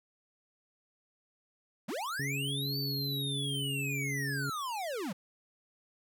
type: linear two-way sweep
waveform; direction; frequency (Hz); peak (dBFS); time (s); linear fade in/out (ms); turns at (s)
square; up then down; 155.56 to 4599 to 155.56; -35; 1.88-5.13; 10; 2.78
type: harmonic tone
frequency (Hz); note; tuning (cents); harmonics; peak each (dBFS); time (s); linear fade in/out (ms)
138.8; C#3; +3; 1 / 2 / 3; -35 / -41 / -45; 2.19-4.5; 5
effects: none